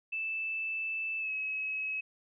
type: tone with pitch glide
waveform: sine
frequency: 2637 to 2565 Hz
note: E7 to E7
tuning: 0 to -48 cents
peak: -32 dBFS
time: 0.12-2.01 s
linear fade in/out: 10 ms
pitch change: -48 cents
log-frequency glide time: 1.19-1.31 s
effects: none